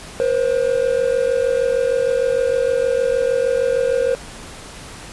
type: tone pair together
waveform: triangle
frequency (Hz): 480.5 / 527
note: B4 / C5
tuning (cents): -48 / +12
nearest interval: major second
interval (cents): 160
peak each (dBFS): -16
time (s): 0.2-4.15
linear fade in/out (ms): 0
effects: pink hiss -36 dBFS RMS until 5.12 s + resampled to 24000 Hz